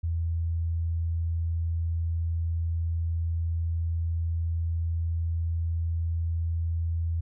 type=tone; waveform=sine; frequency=83.1 Hz; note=E2; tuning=15 cents sharp; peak=-25 dBFS; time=0.03-7.21 s; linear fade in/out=10 ms; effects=none